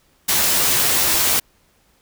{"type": "noise with comb filter", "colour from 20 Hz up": "white", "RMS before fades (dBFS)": -17, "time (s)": [0.28, 1.4], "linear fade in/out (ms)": 10, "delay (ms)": 14, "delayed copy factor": 0.6, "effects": ["pink hiss -59 dBFS RMS until 2.01 s"]}